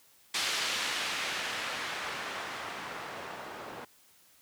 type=noise with low-pass filter sweep; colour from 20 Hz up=blue; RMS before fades=-36 dBFS; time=0.34-3.85 s; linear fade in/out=5 ms; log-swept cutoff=3700 to 790 Hz; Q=0.8; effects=white hiss -62 dBFS RMS until 4.41 s + high-pass 60 Hz 12 dB/octave